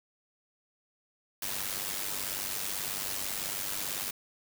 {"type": "noise with amplitude modulation", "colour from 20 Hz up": "white", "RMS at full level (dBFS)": -32, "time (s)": [1.42, 4.11], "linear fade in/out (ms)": 5, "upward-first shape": "sine", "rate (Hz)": 98.2, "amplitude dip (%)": 65, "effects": []}